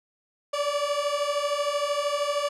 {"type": "beating tone pair", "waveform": "30% pulse", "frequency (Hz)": [571, 584], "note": ["D5", "D5"], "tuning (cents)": [-49, -10], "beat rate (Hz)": 13, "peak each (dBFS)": [-26, -24], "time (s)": [0.53, 2.49], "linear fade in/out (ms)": 10, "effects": ["low-pass 8000 Hz 12 dB/octave"]}